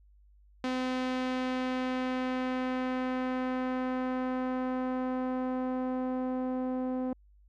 sawtooth tone with low-pass filter sweep, 255.9 Hz, C4, 38 cents flat, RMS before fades -32 dBFS, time 0.64-7.13 s, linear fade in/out 2 ms, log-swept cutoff 4300 to 640 Hz, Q 0.84, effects added 50 Hz sine -57 dBFS peak until 7.48 s

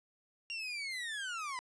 30% pulse linear sweep, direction down, 2794 to 979 Hz, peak -35 dBFS, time 0.5-1.59 s, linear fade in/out 0 ms, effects resampled to 22050 Hz

